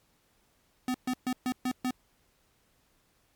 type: tone bursts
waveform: square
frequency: 252.9 Hz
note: B3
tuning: 41 cents sharp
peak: -28 dBFS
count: 6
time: 0.88-1.908 s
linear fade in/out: 2 ms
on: 63 ms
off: 130 ms
effects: pink hiss -69 dBFS RMS until 3.35 s + MP3 96 kbps